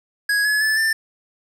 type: tone with pitch steps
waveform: square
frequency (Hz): 1661.2 / 1700 / 1739.8 / 1780.4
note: G#6 / G#6 / A6 / A6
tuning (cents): 0 / +40 / -20 / +20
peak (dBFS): -17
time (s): 0.29-0.93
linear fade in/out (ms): 5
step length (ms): 160
effects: low-pass 12000 Hz 12 dB/octave + 8-bit